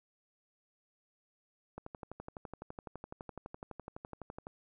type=click train; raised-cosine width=1 ms; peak=-29 dBFS; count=33; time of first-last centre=1.78-4.469 s; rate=11.9 Hz; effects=none